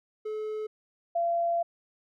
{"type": "tone pair in turn", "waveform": ["triangle", "sine"], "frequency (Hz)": [430.2, 682.9], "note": ["A4", "F5"], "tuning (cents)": [-39, -39], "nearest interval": "minor sixth", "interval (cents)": 800, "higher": "second", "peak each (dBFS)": [-29, -24], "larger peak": "second", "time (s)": [[0.25, 0.67], [1.15, 1.63]], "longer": "second", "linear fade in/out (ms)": 10, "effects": []}